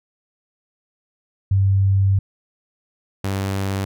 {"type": "tone pair in turn", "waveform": ["sine", "sawtooth"], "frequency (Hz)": [97.4, 97.4], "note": ["G2", "G2"], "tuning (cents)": [-11, -11], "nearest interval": "unison", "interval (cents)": 0, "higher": "neither", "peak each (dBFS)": [-13, -17], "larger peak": "first", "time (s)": [[1.51, 2.19], [3.24, 3.85]], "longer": "first", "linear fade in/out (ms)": 5, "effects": []}